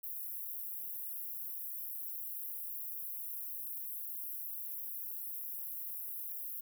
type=high-pass noise; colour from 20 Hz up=pink; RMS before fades=-42 dBFS; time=0.03-6.61 s; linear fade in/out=10 ms; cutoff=12000 Hz; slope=48 dB/octave; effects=none